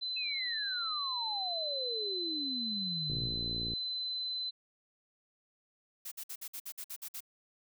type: tone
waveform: sine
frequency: 4040 Hz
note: B7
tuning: 39 cents sharp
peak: -34 dBFS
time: 0.01-4.51 s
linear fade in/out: 20 ms
type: exponential sweep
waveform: sine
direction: down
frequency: 2637 to 115.9 Hz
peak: -38 dBFS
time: 0.16-3.34 s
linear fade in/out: 10 ms
type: click train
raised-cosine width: 3 ms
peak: -29 dBFS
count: 38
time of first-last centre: 3.1-3.736 s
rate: 58.2 Hz
type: noise bursts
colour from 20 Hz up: blue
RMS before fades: -42 dBFS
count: 10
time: 6.05-7.206 s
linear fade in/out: 10 ms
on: 67 ms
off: 54 ms
effects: none